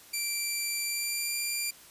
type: tone with pitch glide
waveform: 10% pulse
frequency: 2349 to 2379 Hz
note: D7 to D7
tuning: 0 to +22 cents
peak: -21 dBFS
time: 0.13-1.71 s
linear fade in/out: 10 ms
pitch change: +22 cents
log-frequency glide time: 0.83-1.35 s
effects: white hiss -53 dBFS RMS until 1.9 s + resampled to 32000 Hz